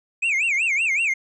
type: tone with vibrato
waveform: triangle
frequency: 2412 Hz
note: D7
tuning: 46 cents sharp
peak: -17 dBFS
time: 0.22-1.14 s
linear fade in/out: 10 ms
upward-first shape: sine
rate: 5.3 Hz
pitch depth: 240 cents each way
effects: resampled to 22050 Hz